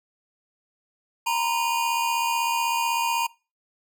square tone cluster, 933 / 1009 / 2453 Hz, A#5 / B5 / D#7, +1 / +37 / -25 cents, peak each -24 / -32 / -31 dBFS, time 1.26-3.27 s, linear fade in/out 10 ms, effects noise-tail reverb RT60 0.3 s tail -22 dB re dry

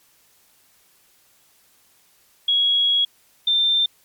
sine tone pair in turn, 3322 / 3581 Hz, G#7 / A7, 0 / +30 cents, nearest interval minor second, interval 130 cents, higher second, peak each -15 dBFS, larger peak neither, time 2.48-3.05 / 3.47-3.86 s, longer first, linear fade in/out 5 ms, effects white hiss -58 dBFS RMS until 4.04 s + MP3 96 kbps

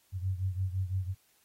sine beating tone pair, 92.5 / 98.4 Hz, F#2 / G2, 0 / +7 cents, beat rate 5.9 Hz, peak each -31 / -35 dBFS, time 0.12-1.15 s, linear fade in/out 50 ms, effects white hiss -68 dBFS RMS until 1.44 s + AAC 48 kbps

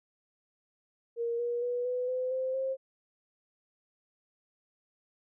sine tone with pitch steps, 468.2 / 478 / 488.1 / 498.3 / 508.8 / 519.5 / 530.4 Hz, A#4 / A#4 / B4 / B4 / C5 / C5 / C5, +8 / +43 / -20 / +15 / -48 / -12 / +23 cents, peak -29 dBFS, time 1.16-2.77 s, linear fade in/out 50 ms, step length 230 ms, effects none

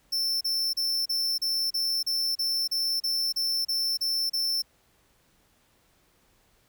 45% pulse tone bursts, 5360 Hz, E8, 28 cents sharp, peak -25 dBFS, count 14, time 0.12-4.622 s, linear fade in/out 10 ms, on 290 ms, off 34 ms, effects pink hiss -65 dBFS RMS until 6.68 s

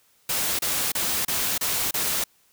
white noise bursts, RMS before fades -25 dBFS, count 6, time 0.29-2.24 s, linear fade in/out 5 ms, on 300 ms, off 30 ms, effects white hiss -62 dBFS RMS until 2.52 s

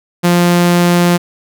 sawtooth tone, 174.8 Hz, F3, 2 cents sharp, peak -4 dBFS, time 0.23-1.18 s, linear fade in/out 20 ms, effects none

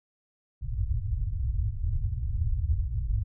white low-pass noise, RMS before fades -28 dBFS, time 0.61-3.24 s, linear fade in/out 20 ms, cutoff 110 Hz, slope 48 dB/octave, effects none

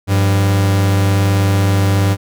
45% pulse tone pair together, 98.7 / 176.31 Hz, G2 / F3, +12 / +17 cents, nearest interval minor seventh, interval 1005 cents, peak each -11 / -23 dBFS, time 0.07-2.17 s, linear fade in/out 50 ms, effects none

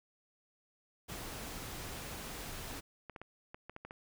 pink noise, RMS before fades -44 dBFS, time 1.08-2.81 s, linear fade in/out 20 ms
clicks, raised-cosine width 0.5 ms, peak -31 dBFS, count 8, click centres 3.097 / 3.162 / 3.216 / 3.545 / 3.696 / 3.764 / 3.85 / 3.909 s
effects none

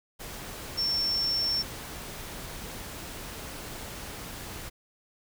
sine tone in noise, 5430 Hz, F8, 50 cents flat, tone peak -25 dBFS, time 0.77-1.63 s, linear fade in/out 20 ms, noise pink, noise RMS -40 dBFS, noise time 0.19-4.7 s, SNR +12 dB, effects none

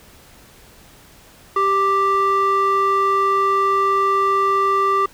square tone with band-pass filter, 392.3 Hz, G4, 1 cent sharp, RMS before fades -17 dBFS, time 1.56-5.06 s, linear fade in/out 5 ms, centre 990 Hz, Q 7.9, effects pink hiss -47 dBFS RMS until 5.13 s

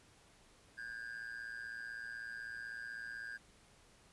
triangle tone with amplitude modulation, 1608 Hz, G6, 44 cents sharp, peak -38 dBFS, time 0.77-3.38 s, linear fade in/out 20 ms, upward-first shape sine, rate 116 Hz, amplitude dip 80%, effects pink hiss -65 dBFS RMS until 4.12 s + resampled to 24000 Hz

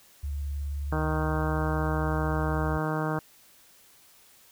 sine tone with vibrato, 71.5 Hz, D2, 46 cents flat, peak -29 dBFS, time 0.23-2.78 s, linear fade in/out 10 ms, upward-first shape sine, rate 19 Hz, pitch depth 49 cents each way
harmonic tone, 155.56 Hz, D#3, in tune, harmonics 1 / 2 / 3 / 4 / 5 / 6 / 7 / 8 / 9 / 10, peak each -30 / -33 / -35 / -36 / -37 / -38 / -38 / -39 / -40 / -40 dBFS, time 0.92-3.19 s, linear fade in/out 2 ms
effects white hiss -57 dBFS RMS until 4.51 s

